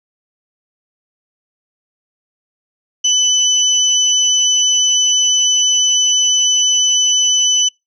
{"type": "tone pair together", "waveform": "sine", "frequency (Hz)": [2998, 5996], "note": ["F#7", "F#8"], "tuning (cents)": [22, 22], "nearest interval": "octave", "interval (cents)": 1200, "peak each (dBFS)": -13, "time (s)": [3.04, 7.69], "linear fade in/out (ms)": 10, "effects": ["noise-tail reverb RT60 0.2 s tail -26 dB re dry"]}